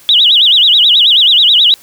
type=tone with vibrato; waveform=sine; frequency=3345 Hz; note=G#7; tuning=12 cents sharp; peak=-4 dBFS; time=0.09-1.74 s; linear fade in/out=0 ms; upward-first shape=sine; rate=9.3 Hz; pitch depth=270 cents each way; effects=white hiss -41 dBFS RMS until 1.82 s